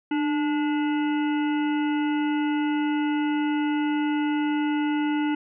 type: harmonic tone with a mistuned harmonic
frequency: 290 Hz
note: D4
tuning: 22 cents flat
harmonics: 1 / 3 / 5 / 7 / 9 / 10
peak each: -22 / -32 / -36 / -39 / -41 / -42 dBFS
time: 0.11-5.35 s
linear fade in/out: 5 ms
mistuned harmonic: 1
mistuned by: +57 cents
effects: none